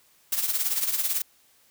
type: noise with tremolo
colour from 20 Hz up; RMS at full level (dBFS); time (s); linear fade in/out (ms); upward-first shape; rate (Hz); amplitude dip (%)
blue; -23; 0.32-1.22; 5; triangle; 18; 75
effects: white hiss -61 dBFS RMS until 1.7 s